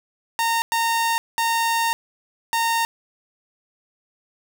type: tone bursts at uneven times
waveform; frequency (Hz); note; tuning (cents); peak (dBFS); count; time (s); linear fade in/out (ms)
sawtooth; 919; A#5; -25; -15; 4; 0.39-0.62 / 0.72-1.18 / 1.38-1.93 / 2.53-2.85; 0
effects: none